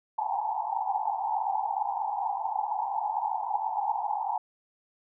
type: band-pass noise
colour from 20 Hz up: white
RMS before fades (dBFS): -30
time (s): 0.18-4.38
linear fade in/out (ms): 5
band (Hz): 770 to 910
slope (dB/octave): 96
effects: none